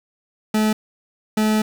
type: tone bursts at uneven times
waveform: 40% pulse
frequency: 215.6 Hz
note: A3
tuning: 35 cents flat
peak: -15 dBFS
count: 2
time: 0.54-0.73 / 1.37-1.62 s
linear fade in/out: 5 ms
effects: 7-bit